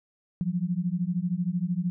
sine beating tone pair, 170.8 / 183.8 Hz, F3 / F#3, -38 / -11 cents, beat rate 13 Hz, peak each -28 dBFS, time 0.41-1.9 s, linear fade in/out 0 ms, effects none

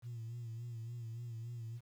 sine tone with vibrato, 116.54 Hz, A#2, in tune, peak -40 dBFS, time 0.02-1.81 s, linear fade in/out 50 ms, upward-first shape sine, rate 3.5 Hz, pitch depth 59 cents each way, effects tanh soft clip ceiling -39 dBFS + 11-bit

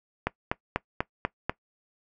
click train, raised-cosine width 0.5 ms, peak -10 dBFS, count 6, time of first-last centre 0.27-1.495 s, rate 4.08 Hz, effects noise-tail reverb RT60 0.1 s tail -20 dB re dry

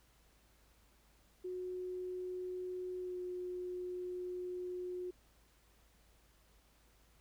sine tone with pitch glide, 365.3 to 361.1 Hz, F#4 to F#4, -22 to -42 cents, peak -39 dBFS, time 1.44-5.11 s, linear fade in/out 10 ms, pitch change -20 cents, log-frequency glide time 2.99-3.18 s, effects added 54 Hz sine -68 dBFS peak until 7.2 s + pink hiss -70 dBFS RMS until 7.2 s

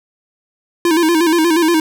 square tone with vibrato, 329.6 Hz, E4, in tune, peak -11 dBFS, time 0.85-1.8 s, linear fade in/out 2 ms, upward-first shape square, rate 8.4 Hz, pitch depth 79 cents each way, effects none

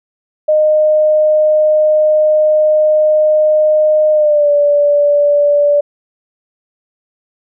sine tone with pitch glide, 614 to 581.2 Hz, D#5 to D5, -23 to -18 cents, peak -7 dBFS, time 0.48-5.81 s, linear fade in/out 10 ms, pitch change -95 cents, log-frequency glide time 4.12-4.5 s, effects none

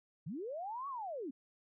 sine linear two-way sweep, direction up then down, 128 to 1144 to 239.1 Hz, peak -39 dBFS, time 0.26-1.31 s, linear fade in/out 10 ms, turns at 0.88 s, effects none

